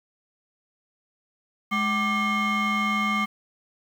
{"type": "tone with frequency modulation", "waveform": "sine", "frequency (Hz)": 1181, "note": "D6", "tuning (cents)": 9, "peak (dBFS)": -19, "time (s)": [1.71, 3.26], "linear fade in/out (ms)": 20, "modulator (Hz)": 971, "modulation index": 1.3, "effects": ["tanh soft clip ceiling -20 dBFS", "8-bit"]}